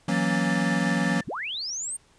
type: chord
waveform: square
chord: F# dominant seventh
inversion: third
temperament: equal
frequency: 164.81 / 185 / 233.1 / 277.2 Hz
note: E3 / F#3 / A#3 / C#4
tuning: 0 / 0 / 0 / 0 cents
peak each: -30 / -27 / -29 / -31 dBFS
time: 0.08-1.21 s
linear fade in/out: 5 ms
type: tone with tremolo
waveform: sine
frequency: 1771 Hz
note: A6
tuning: 11 cents sharp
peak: -28 dBFS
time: 0.1-1.24 s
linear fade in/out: 50 ms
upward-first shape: sine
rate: 5.3 Hz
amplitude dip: 35%
type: linear sweep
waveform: sine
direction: up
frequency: 44.91 to 8870 Hz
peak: -29 dBFS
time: 1.27-1.97 s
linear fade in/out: 10 ms
effects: pink hiss -60 dBFS RMS until 2.18 s + resampled to 22050 Hz